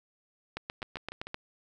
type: two click trains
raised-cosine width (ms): 0.3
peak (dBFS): -19 / -24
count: 7 / 4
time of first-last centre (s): 0.57-1.344 / 0.82-1.27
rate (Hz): 7.75 / 6.67
effects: none